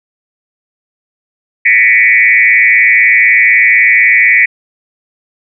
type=tone with frequency modulation; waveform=sine; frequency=2112 Hz; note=C7; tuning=16 cents sharp; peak=-4 dBFS; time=1.65-4.46 s; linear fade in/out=10 ms; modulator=120 Hz; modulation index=2.1; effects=none